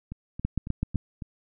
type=two click trains; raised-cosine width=5 ms; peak=-23 / -13 dBFS; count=5 / 5; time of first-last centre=0.12-1.222 / 0.45-0.957 s; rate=3.63 / 7.89 Hz; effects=none